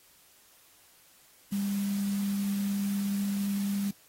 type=tone in noise; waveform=sine; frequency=200 Hz; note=G3; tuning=35 cents sharp; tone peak=-27 dBFS; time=1.52-3.91 s; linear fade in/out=5 ms; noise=white; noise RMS=-44 dBFS; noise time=1.52-3.91 s; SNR=+14 dB; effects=white hiss -60 dBFS RMS until 4.08 s + AAC 48 kbps